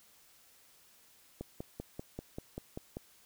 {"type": "click train", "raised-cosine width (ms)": 2, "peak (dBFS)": -26, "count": 9, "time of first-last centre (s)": [1.41, 2.969], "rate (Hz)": 5.13, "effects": ["white hiss -63 dBFS RMS until 3.25 s"]}